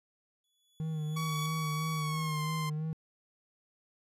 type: tone with exponential growth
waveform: sawtooth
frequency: 3415 Hz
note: G#7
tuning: 48 cents sharp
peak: -36 dBFS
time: 0.44-1.46 s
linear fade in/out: 2 ms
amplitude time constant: 220 ms
type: tone with vibrato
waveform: triangle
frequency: 155.7 Hz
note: D#3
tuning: 2 cents sharp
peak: -30 dBFS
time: 0.8-2.93 s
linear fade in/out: 0 ms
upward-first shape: sine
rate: 3 Hz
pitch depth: 41 cents each way
type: tone with pitch glide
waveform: sawtooth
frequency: 1128 to 1046.4 Hz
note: C#6 to C6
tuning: +30 to 0 cents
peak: -32 dBFS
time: 1.16-2.7 s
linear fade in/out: 10 ms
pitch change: -130 cents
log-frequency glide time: 1.99-2.44 s
effects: resampled to 32000 Hz